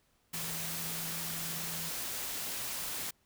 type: tone in noise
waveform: sine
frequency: 164.81 Hz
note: E3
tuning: in tune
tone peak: -45 dBFS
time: 0.33-1.9 s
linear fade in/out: 10 ms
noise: white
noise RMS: -38 dBFS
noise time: 0.33-3.11 s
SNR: -10 dB
effects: pink hiss -72 dBFS RMS until 3.25 s